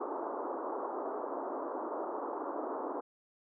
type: band-pass noise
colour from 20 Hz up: pink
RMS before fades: -38 dBFS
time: 0-3.01 s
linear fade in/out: 10 ms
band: 290 to 1200 Hz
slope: 48 dB/octave
effects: none